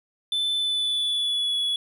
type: tone with pitch glide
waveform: triangle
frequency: 3520 to 3388 Hz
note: A7 to G#7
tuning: 0 to +34 cents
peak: -21 dBFS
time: 0.32-1.76 s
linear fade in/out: 2 ms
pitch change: -66 cents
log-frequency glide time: 0.56-1.55 s
effects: none